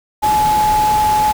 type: tone in noise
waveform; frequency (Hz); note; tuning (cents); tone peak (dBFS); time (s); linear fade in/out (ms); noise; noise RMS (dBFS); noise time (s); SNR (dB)
sine; 850; G#5; +40; -11; 0.22-1.33; 20; pink; -24; 0.22-1.33; +10
effects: none